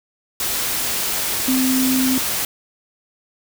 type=tone in noise; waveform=sine; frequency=259.7 Hz; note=C4; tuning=13 cents flat; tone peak=-16 dBFS; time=1.48-2.18 s; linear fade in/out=2 ms; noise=white; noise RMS=-22 dBFS; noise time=0.4-2.45 s; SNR=+3 dB; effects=none